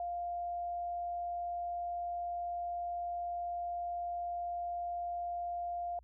sine tone, 699 Hz, F5, 1 cent sharp, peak -35 dBFS, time 0-5.99 s, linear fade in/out 2 ms, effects added 60 Hz sine -58 dBFS peak until 6.03 s

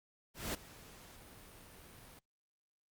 pink noise with ADSR envelope, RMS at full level -37 dBFS, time 0.34-2.19 s, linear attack 200 ms, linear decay 12 ms, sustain -19 dB, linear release 3 ms, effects Opus 48 kbps

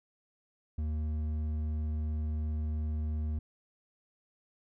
sine tone with hard clipping, 76.9 Hz, D#2, 20 cents flat, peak -32 dBFS, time 0.78-3.39 s, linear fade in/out 5 ms, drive 6 dB, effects none

